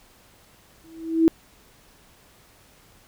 sine tone with exponential growth, 325.9 Hz, E4, 20 cents flat, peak -10 dBFS, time 0.84-1.28 s, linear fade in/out 0 ms, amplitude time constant 95 ms, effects pink hiss -55 dBFS RMS until 3.07 s

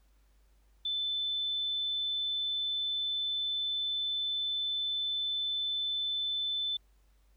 sine tone, 3520 Hz, A7, in tune, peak -30 dBFS, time 0.85-6.77 s, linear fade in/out 5 ms, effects added 50 Hz sine -62 dBFS peak until 7.36 s + pink hiss -74 dBFS RMS until 7.36 s

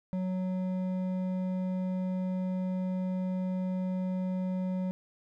sine tone with hard clipping, 185 Hz, F#3, in tune, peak -31 dBFS, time 0.13-4.91 s, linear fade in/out 0 ms, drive 8 dB, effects none

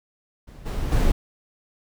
brown noise with level steps, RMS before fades -41 / -26 / -19 dBFS, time 0.47-1.12 s, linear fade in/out 10 ms, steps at 0.65 / 0.91 s, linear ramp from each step 20 ms, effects none

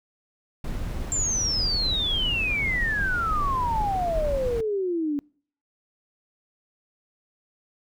brown noise, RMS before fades -30 dBFS, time 0.64-4.61 s, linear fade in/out 5 ms
sine exponential sweep, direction down, 7400 to 280.9 Hz, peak -23 dBFS, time 1.12-5.19 s, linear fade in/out 0 ms
effects noise-tail reverb RT60 0.5 s tail -26 dB re dry

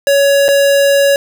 square tone with dropouts, 560 Hz, C#5, 18 cents sharp, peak -8 dBFS, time 0.07-1.16 s, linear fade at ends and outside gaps 1 ms, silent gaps 0.482-0.487 s, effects none

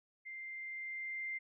sine tone with level ramp, 2093 Hz, C7, in tune, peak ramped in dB -44 to -37 dBFS, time 0.25-1.39 s, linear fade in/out 20 ms, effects none

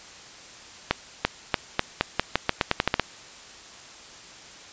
accelerating click train, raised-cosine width 0.3 ms, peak -3 dBFS, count 14, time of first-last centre 0.91-2.997 s, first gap 340 ms, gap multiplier 0.86, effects white hiss -45 dBFS RMS until 4.72 s + resampled to 16000 Hz

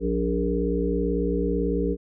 harmonic tone with a mistuned harmonic, 58.1 Hz, A#1, 5 cents flat, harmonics 1 / 3 / 5 / 7 / 8, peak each -28 / -28 / -28 / -28 / -28 dBFS, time 0-1.97 s, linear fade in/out 50 ms, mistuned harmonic 3, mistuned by +84 cents, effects none

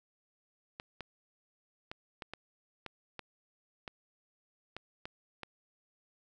clicks, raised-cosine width 0.3 ms, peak -25 dBFS, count 11, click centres 0.799 / 1.007 / 1.915 / 2.222 / 2.336 / 2.863 / 3.193 / 3.878 / 4.766 / 5.055 / 5.433 s, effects none

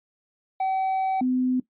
triangle / sine tone pair in turn, 763 / 254.2 Hz, G5 / C4, -47 / -50 cents, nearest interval octave + perfect fifth, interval 1903 cents, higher first, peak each -20 dBFS, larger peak neither, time 0.6-1.21 / 1.21-1.6 s, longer first, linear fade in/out 5 ms, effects noise-tail reverb RT60 0.1 s tail -17 dB re dry + resampled to 8000 Hz

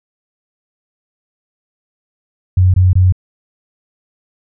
sine tone bursts, 92 Hz, F#2, 9 cents flat, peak -6 dBFS, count 3, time 2.57-3.124 s, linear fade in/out 5 ms, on 170 ms, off 22 ms, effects none

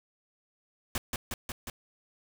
pink noise with echo, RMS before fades -31 dBFS, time 0.95-0.98 s, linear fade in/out 2 ms, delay 180 ms, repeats 4, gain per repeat -2 dB, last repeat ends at 1.7 s, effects none

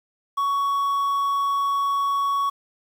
triangle tone with quantisation, 1118 Hz, C#6, 14 cents sharp, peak -18 dBFS, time 0.37-2.5 s, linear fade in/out 10 ms, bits 8, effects none

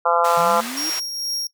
harmonic tone, 170.6 Hz, F3, 40 cents flat, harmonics 3 / 4 / 5 / 6 / 7 / 8, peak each -22 / -22 / -22 / -22 / -22 / -22 dBFS, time 0.05-0.61 s, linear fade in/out 10 ms
pink band-pass noise, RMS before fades -31 dBFS, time 0.24-1 s, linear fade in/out 10 ms, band 810 to 16000 Hz, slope 12 dB/octave
sine exponential sweep, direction up, 160 to 328.6 Hz, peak -30 dBFS, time 0.37-0.9 s, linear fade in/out 5 ms
40% pulse tone with tremolo, 5588 Hz, F8, in tune, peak -21 dBFS, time 0.77-1.47 s, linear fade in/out 2 ms, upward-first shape triangle, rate 2.2 Hz, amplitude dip 50%
effects noise-tail reverb RT60 0.1 s tail -20 dB re dry

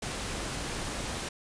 pink noise, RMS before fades -35 dBFS, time 0.02-1.29 s, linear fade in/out 5 ms, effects resampled to 22050 Hz

